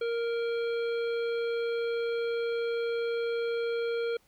harmonic tone, 466.2 Hz, A#4, in tune, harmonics 1 / 3 / 5 / 7 / 9, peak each -28 / -40 / -44 / -47 / -51 dBFS, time 0.01-4.17 s, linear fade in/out 5 ms, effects pink hiss -66 dBFS RMS until 4.27 s

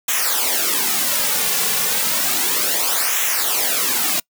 white noise with flanger, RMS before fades -19 dBFS, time 0.08-4.2 s, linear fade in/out 5 ms, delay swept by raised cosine 0.21 to 3.21 ms, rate 0.32 Hz, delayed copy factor -0.75, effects noise-tail reverb RT60 0.1 s tail -26 dB re dry + high-pass 200 Hz 12 dB/octave

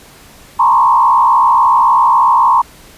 sine tone with frequency modulation, 999 Hz, B5, 20 cents sharp, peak -6 dBFS, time 0.59-2.62 s, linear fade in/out 10 ms, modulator 63.6 Hz, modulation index 1.6, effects pink hiss -40 dBFS RMS until 2.97 s + resampled to 32000 Hz

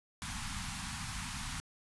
pink band-stop noise, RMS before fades -40 dBFS, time 0.22-1.6 s, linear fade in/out 0 ms, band 250 to 810 Hz, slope 48 dB/octave, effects resampled to 24000 Hz

